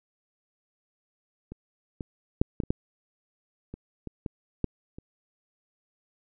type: clicks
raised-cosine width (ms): 3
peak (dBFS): -26 / -21 / -7 / -14 / -24 / -11 / -25 / -23 / -19 / -12 / -28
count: 11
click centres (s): 1.52 / 2.008 / 2.415 / 2.602 / 2.636 / 2.705 / 3.74 / 4.073 / 4.262 / 4.643 / 4.985
effects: none